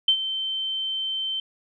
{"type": "tone with ADSR envelope", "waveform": "sine", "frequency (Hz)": 3100, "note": "G7", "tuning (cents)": -20, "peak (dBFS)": -13, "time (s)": [0.08, 1.4], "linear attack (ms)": 4, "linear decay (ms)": 76, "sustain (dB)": -12, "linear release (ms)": 3, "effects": []}